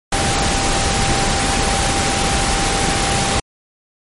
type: tone in noise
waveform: sine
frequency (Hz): 789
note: G5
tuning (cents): +11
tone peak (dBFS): -23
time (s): 0.12-3.4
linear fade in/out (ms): 5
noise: pink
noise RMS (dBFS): -17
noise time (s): 0.12-3.4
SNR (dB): -9
effects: MP3 48 kbps